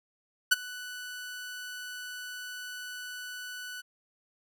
sawtooth tone with ADSR envelope, 1487 Hz, F#6, 8 cents sharp, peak -13 dBFS, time 0.51-3.82 s, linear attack 13 ms, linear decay 23 ms, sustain -22 dB, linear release 22 ms, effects none

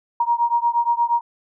sine beating tone pair, 940 / 948.5 Hz, A#5 / A#5, +14 / +30 cents, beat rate 8.5 Hz, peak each -19 / -20 dBFS, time 0.2-1.21 s, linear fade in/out 5 ms, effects none

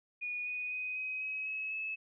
sine tone with pitch steps, 2456 / 2479 / 2502 / 2525 / 2548 / 2572 / 2596 Hz, D#7 / D#7 / D#7 / D#7 / D#7 / E7 / E7, -23 / -7 / +9 / +25 / +41 / -43 / -27 cents, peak -35 dBFS, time 0.21-1.96 s, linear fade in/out 20 ms, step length 250 ms, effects none

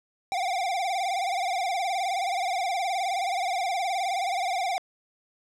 square tone with vibrato, 740 Hz, F#5, in tune, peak -26 dBFS, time 0.32-4.78 s, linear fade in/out 0 ms, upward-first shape sine, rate 19 Hz, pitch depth 120 cents each way, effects low-pass 8000 Hz 12 dB/octave

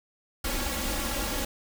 pink noise with comb filter, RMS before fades -30 dBFS, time 0.44-1.45 s, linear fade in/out 5 ms, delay 3.6 ms, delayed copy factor +1, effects none

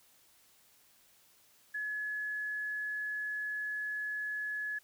sine tone, 1700 Hz, G#6, 40 cents sharp, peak -34 dBFS, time 1.74-4.79 s, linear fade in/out 10 ms, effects white hiss -65 dBFS RMS until 4.83 s

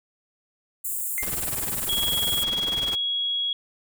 white high-pass noise, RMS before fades -29 dBFS, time 0.84-2.44 s, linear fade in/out 10 ms, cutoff 7100 Hz, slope 96 dB/octave
triangle tone with exponential decay, 2096 Hz, C7, 2 cents sharp, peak -23 dBFS, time 1.18-1.37 s, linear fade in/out 0 ms, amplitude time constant 41 ms
pink noise with tremolo, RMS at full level -31 dBFS, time 1.22-2.96 s, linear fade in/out 10 ms, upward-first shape triangle, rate 20 Hz, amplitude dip 90%
sine tone, 3322 Hz, G#7, in tune, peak -23 dBFS, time 1.89-3.53 s, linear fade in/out 2 ms
effects none

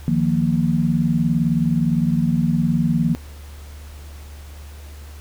sine chord, Eb suspended second, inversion none, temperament just, 155.56 / 175.01 / 233.3 Hz, Eb3 / F3 / Bb3, 0 / +4 / +2 cents, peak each -20 dBFS, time 0.08-3.15 s, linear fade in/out 0 ms, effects added 73 Hz sine -35 dBFS peak until 5.2 s + pink hiss -46 dBFS RMS until 5.2 s

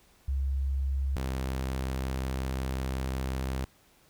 sine / sawtooth tone pair in turn, 67.8 / 65.53 Hz, C#2 / C2, -38 / +3 cents, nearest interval minor second, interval 59 cents, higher first, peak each -26 dBFS, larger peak neither, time 0.28-1.16 / 1.16-3.65 s, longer second, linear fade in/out 5 ms, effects pink hiss -62 dBFS RMS until 4.09 s

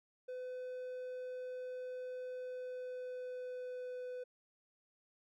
triangle tone with pitch glide, 505 to 500.4 Hz, B4 to B4, +39 to +23 cents, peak -39 dBFS, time 0.28-4.24 s, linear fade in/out 10 ms, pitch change -16 cents, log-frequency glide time 2.32-4.07 s, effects MP3 96 kbps

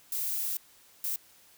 violet noise bursts at uneven times, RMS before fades -32 dBFS, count 2, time 0.12-0.57 / 1.04-1.16 s, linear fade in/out 2 ms, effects white hiss -59 dBFS RMS until 1.57 s

